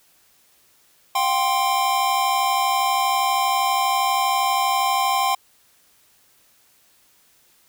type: chord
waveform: square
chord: F suspended second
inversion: none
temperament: equal with one note detuned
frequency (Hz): 711.5 / 784 / 1046.5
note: F5 / G5 / C6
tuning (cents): +32 / 0 / 0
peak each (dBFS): -28 / -22 / -22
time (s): 1.15-5.35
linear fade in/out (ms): 5
effects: white hiss -58 dBFS RMS until 7.68 s